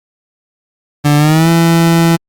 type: tone with pitch glide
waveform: 30% pulse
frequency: 146.83 to 166.73 Hz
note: D3 to E3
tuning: 0 to +20 cents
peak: -4 dBFS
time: 1.04-2.17 s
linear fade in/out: 20 ms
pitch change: +220 cents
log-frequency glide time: 1.17-1.49 s
effects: Opus 48 kbps